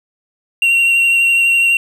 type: tone with vibrato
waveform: triangle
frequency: 2748 Hz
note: F7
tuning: 29 cents flat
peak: -8 dBFS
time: 0.62-1.77 s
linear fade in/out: 2 ms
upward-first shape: sine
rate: 12 Hz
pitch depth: 16 cents each way
effects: none